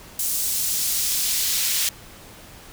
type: noise with high-pass filter sweep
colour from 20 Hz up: pink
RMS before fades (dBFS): -23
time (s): 0.19-1.89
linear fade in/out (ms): 2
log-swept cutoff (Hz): 7700 to 3300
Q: 0.75
effects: pink hiss -44 dBFS RMS until 2.72 s